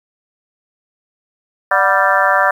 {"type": "harmonic tone with a mistuned harmonic", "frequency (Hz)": 196, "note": "G3", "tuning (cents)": 0, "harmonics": [3, 4, 5, 6, 7, 8, 9], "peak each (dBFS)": [-18, -18, -18, -18, -18, -18, -18], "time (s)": [1.71, 2.51], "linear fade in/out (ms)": 5, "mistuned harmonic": 4, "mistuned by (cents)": -95, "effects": ["7-bit"]}